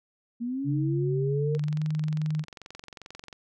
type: linear sweep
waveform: sine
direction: up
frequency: 230.6 to 468.2 Hz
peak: -28 dBFS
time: 0.4-1.58 s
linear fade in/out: 20 ms
type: tone with pitch glide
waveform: sine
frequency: 139.4 to 153.78 Hz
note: C#3 to D#3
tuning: +10 to -20 cents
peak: -25 dBFS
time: 0.64-2.45 s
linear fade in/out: 50 ms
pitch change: +170 cents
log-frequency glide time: 1.23-1.82 s
type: click train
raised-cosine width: 0.2 ms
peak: -25 dBFS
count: 41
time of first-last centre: 1.55-3.328 s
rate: 22.5 Hz
effects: none